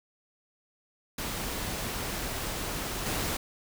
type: noise with level steps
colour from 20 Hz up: pink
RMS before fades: -34 / -31 dBFS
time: 1.18-3.37 s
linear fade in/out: 5 ms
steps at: 3.06 s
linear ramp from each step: 5 ms
effects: none

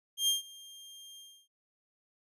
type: tone with ADSR envelope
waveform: sawtooth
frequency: 3200 Hz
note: G7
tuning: 35 cents sharp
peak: -21 dBFS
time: 0.17-1.48 s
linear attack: 110 ms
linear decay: 140 ms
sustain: -24 dB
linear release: 300 ms
effects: resampled to 32000 Hz

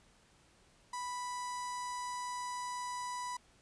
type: tone with notch filter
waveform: sawtooth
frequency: 987.8 Hz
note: B5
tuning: in tune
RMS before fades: -40 dBFS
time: 0.93-3.37 s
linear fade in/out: 5 ms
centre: 2700 Hz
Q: 0.85
effects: pink hiss -66 dBFS RMS until 3.61 s + resampled to 22050 Hz

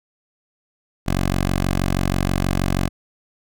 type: tone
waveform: 10% pulse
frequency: 46.25 Hz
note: F#1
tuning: in tune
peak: -10 dBFS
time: 1.06-2.89 s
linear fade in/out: 20 ms
effects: none

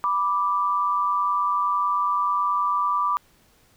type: tone pair together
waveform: sine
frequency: 985.5 / 1174.7 Hz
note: B5 / D6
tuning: -4 / 0 cents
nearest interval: minor third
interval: 304 cents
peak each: -25 / -21 dBFS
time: 0.04-3.17 s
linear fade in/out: 0 ms
effects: pink hiss -59 dBFS RMS until 3.76 s

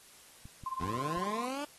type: clicks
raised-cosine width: 5 ms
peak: -35 dBFS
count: 4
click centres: 0.455 / 0.637 / 0.84 / 1.173 s
type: tone with tremolo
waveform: sine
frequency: 1047 Hz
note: C6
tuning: 1 cent sharp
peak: -31 dBFS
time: 0.66-1.45 s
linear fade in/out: 2 ms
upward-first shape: sine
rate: 18 Hz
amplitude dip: 90%
type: linear sweep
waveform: 15% pulse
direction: up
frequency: 79.8 to 298.7 Hz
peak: -30 dBFS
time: 0.8-1.65 s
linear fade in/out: 5 ms
effects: white hiss -57 dBFS RMS until 1.78 s + AAC 32 kbps

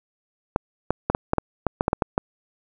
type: clicks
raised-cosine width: 1 ms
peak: -5 dBFS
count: 12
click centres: 0.561 / 0.906 / 1.1 / 1.149 / 1.334 / 1.383 / 1.667 / 1.809 / 1.881 / 1.931 / 2.022 / 2.179 s
effects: none

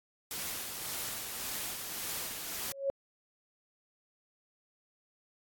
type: noise with tremolo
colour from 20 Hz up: white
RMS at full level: -37 dBFS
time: 0.31-2.72 s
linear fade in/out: 0 ms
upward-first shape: sine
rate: 1.8 Hz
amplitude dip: 35%
type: tone with exponential growth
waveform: sine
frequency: 550 Hz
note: C#5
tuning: 14 cents flat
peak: -25 dBFS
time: 2.62-2.9 s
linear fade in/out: 0 ms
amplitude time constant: 60 ms
effects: AAC 64 kbps

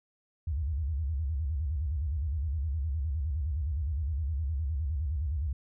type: tone with vibrato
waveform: sine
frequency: 73.7 Hz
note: D2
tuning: 7 cents sharp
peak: -28 dBFS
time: 0.47-5.53 s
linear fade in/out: 5 ms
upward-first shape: square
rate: 9.7 Hz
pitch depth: 180 cents each way
effects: none

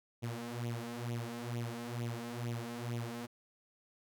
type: tone with flanger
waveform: sawtooth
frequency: 118.6 Hz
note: A#2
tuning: 30 cents sharp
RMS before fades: -40 dBFS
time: 0.22-3.27 s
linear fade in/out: 20 ms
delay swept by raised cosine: 0.3 to 4.7 ms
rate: 2.2 Hz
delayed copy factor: +0.75
effects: none

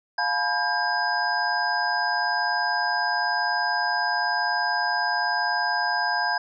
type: tone cluster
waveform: sine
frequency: 707 / 857 / 978 / 1604 / 5020 Hz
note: F5 / A5 / B5 / G6 / D#8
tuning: +21 / -46 / -17 / +39 / +15 cents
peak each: -29 / -28 / -30 / -25 / -31 dBFS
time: 0.18-6.38 s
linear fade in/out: 5 ms
effects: none

